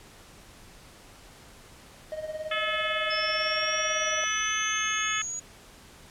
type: tone with tremolo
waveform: triangle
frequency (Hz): 622.3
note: D#5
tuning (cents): 0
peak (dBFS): -27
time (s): 2.12-4.24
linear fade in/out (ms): 0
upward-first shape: triangle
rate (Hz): 18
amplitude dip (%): 80
type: harmonic tone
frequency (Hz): 430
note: A4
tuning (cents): -40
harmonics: 3 / 4 / 5 / 6 / 7 / 8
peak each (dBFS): -32 / -33 / -34 / -35 / -35 / -36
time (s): 2.51-5.22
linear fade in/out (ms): 5
type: exponential sweep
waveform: sine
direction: up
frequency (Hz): 5240 to 6780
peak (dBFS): -31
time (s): 3.1-5.4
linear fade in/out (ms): 10
effects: pink hiss -51 dBFS RMS until 6.1 s + low-pass 11000 Hz 12 dB/octave